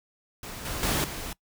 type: noise with level steps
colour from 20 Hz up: pink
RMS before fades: -39 / -33 / -26 / -36 dBFS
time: 0.43-1.33 s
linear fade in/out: 2 ms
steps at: 0.65 / 0.83 / 1.04 s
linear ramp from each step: 2 ms
effects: noise-tail reverb RT60 0.1 s tail -22 dB re dry